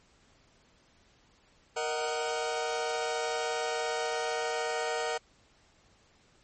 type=chord; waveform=sawtooth; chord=D# minor; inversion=second; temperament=just; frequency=466.7 / 622.3 / 746.7 Hz; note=A#4 / D#5 / F#5; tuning=+2 / 0 / +16 cents; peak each=-29 / -32 / -31 dBFS; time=1.76-5.18 s; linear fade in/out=10 ms; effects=pink hiss -64 dBFS RMS until 6.43 s + MP3 32 kbps